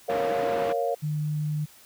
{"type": "chord", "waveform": "sine", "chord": "Bb minor", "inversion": "none", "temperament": "equal", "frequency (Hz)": [466.2, 554.4, 698.5], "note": ["Bb4", "Db5", "F5"], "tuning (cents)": [0, 0, 0], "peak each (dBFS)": -28, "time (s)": [0.08, 0.95], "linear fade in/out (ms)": 10}
{"type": "band-pass noise", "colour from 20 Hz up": "pink", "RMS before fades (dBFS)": -34, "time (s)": [0.09, 0.73], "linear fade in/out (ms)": 10, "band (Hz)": [210, 2100], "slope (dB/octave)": 12}
{"type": "tone", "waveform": "sine", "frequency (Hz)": 150.9, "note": "D3", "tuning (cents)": 47, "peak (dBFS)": -25, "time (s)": [1.02, 1.66], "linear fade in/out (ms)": 20}
{"effects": ["white hiss -53 dBFS RMS until 1.85 s"]}